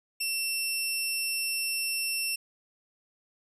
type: tone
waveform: 15% pulse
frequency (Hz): 2700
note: E7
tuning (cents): +41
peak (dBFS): -21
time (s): 0.2-2.36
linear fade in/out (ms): 10
effects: none